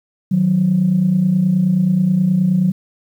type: tone pair together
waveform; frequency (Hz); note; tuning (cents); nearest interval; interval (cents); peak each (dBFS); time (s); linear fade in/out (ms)
sine; 155.57 / 185; D#3 / F#3; 0 / 0; minor third; 300; -18 / -12; 0.31-2.72; 10
effects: tanh soft clip ceiling -5 dBFS + 8-bit